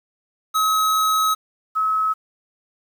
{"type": "tone pair in turn", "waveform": ["square", "sine"], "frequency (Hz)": [1279, 1286.4], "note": ["D#6", "E6"], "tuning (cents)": [47, -43], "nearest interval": "unison", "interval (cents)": 10, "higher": "second", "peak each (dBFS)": -17, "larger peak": "neither", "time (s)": [[0.54, 1.35], [1.75, 2.14]], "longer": "first", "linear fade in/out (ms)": 20, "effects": ["8-bit"]}